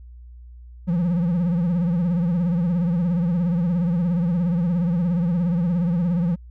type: tone with vibrato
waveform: triangle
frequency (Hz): 173.2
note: F3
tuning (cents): -14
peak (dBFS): -16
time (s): 0.87-6.36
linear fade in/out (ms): 20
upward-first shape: triangle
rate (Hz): 17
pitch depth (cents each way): 130
effects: added 60 Hz sine -39 dBFS peak until 6.5 s